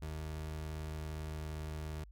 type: tone with pitch glide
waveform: 30% pulse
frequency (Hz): 77.78 to 77.29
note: D#2 to D#2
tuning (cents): 0 to -11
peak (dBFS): -37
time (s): 0.02-2.04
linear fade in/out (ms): 5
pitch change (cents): -11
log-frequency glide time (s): 0.3-1.7
effects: added 50 Hz sine -52 dBFS peak until 2.11 s